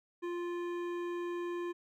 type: tone with hard clipping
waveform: sine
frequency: 348.6 Hz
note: F4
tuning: 3 cents flat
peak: -37 dBFS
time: 0.22-1.73 s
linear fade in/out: 20 ms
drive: 13 dB
effects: none